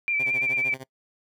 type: tone with vibrato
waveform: sine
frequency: 2349 Hz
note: D7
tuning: in tune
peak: -22 dBFS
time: 0.08-0.74 s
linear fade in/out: 0 ms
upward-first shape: sine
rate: 9 Hz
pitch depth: 36 cents each way
type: tone with tremolo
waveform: 10% pulse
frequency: 131.6 Hz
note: C3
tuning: 10 cents sharp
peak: -27 dBFS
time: 0.19-0.84 s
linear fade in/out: 10 ms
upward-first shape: sine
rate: 13 Hz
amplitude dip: 90%
effects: noise-tail reverb RT60 0.1 s tail -23 dB re dry